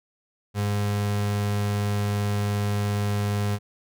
35% pulse tone, 102.6 Hz, G#2, 21 cents flat, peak -21 dBFS, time 0.54-3.59 s, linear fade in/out 50 ms, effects none

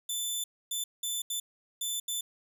15% pulse tone bursts at uneven times, 3520 Hz, A7, in tune, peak -24 dBFS, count 6, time 0.09-0.44 / 0.71-0.84 / 1.03-1.22 / 1.3-1.4 / 1.81-2 / 2.08-2.21 s, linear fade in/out 5 ms, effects 10-bit

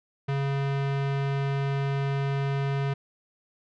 square tone with low-pass filter, 138.59 Hz, C#3, in tune, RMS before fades -27 dBFS, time 0.28-2.94 s, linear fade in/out 10 ms, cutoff 2800 Hz, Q 0.94, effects none

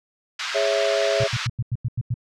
pink band-pass noise, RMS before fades -29 dBFS, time 0.39-1.47 s, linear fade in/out 5 ms, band 1200 to 5500 Hz, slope 24 dB/octave
sine chord, C# minor, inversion second, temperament equal, 415.3 / 554.4 / 659.3 Hz, G#4 / C#5 / E5, 0 / 0 / 0 cents, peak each -26 / -23 / -22 dBFS, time 0.54-1.28 s, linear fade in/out 20 ms
sine tone bursts, 120 Hz, B2, 49 cents flat, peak -20 dBFS, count 8, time 1.2-2.142 s, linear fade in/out 5 ms, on 39 ms, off 90 ms
effects none

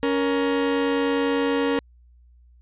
40% pulse tone pair together, 279.3 / 469 Hz, C#4 / A#4, +13 / +11 cents, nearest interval major sixth, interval 898 cents, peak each -22 dBFS, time 0.03-1.79 s, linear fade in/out 0 ms, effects added 60 Hz sine -50 dBFS peak until 2.61 s + resampled to 8000 Hz

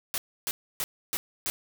white noise bursts, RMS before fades -30 dBFS, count 5, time 0.14-1.5 s, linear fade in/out 0 ms, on 40 ms, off 290 ms, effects none

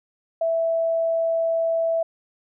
sine tone, 659.3 Hz, E5, in tune, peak -19 dBFS, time 0.41-2.03 s, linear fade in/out 5 ms, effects none

